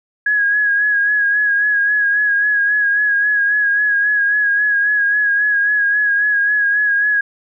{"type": "tone with vibrato", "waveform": "sine", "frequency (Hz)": 1661.2, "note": "G#6", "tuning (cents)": 0, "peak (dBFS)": -12, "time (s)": [0.26, 7.21], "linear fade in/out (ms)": 5, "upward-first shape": "sine", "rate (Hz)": 3.7, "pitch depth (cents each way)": 37, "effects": []}